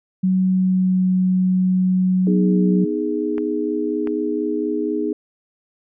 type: tone with pitch glide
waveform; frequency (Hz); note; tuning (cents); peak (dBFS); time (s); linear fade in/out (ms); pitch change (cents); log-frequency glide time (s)
sine; 186.6 to 184.88; F#3 to F#3; +15 to -1; -14; 0.23-2.85; 10; -16; 0.43-1.08
type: chord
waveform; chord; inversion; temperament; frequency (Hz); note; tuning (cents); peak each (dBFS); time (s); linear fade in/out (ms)
sine; G# minor; first; equal; 246.9 / 311.1 / 415.3; B3 / D#4 / G#4; 0 / 0 / 0; -26 / -22 / -23; 2.27-5.13; 2
type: clicks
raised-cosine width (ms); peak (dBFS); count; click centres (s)
0.5; -18; 2; 3.381 / 4.073
effects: none